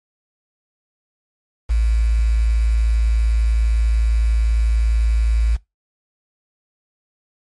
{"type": "tone with quantisation", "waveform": "sine", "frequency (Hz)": 55.6, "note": "A1", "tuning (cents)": 19, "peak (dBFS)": -13, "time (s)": [1.69, 5.57], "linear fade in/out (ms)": 20, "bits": 6, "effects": ["noise-tail reverb RT60 0.2 s tail -22 dB re dry", "MP3 48 kbps"]}